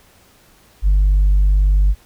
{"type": "tone", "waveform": "sine", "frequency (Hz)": 49.09, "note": "G1", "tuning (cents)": 3, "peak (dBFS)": -8, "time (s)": [0.82, 1.95], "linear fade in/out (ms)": 50, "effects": ["tanh soft clip ceiling -8 dBFS", "pink hiss -51 dBFS RMS until 2.05 s"]}